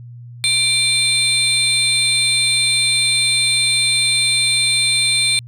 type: tone cluster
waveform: sine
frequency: 2361 / 3595 / 4130 / 8690 Hz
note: D7 / A7 / C8 / C#9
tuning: +9 / +36 / -23 / -35 cents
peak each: -18 dBFS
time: 0.44-5.39 s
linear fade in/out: 0 ms
effects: tanh soft clip ceiling -7 dBFS + added 120 Hz sine -33 dBFS peak until 5.47 s